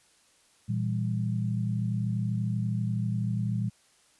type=chord; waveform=sine; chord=E diminished; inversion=second; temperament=equal with one note detuned; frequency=116.54 / 164.81 / 197.13 Hz; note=Bb2 / E3 / G3; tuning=0 / 0 / +10 cents; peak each=-28 / -34 / -32 dBFS; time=0.68-3.7 s; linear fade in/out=20 ms; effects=white hiss -63 dBFS RMS until 4.19 s + resampled to 24000 Hz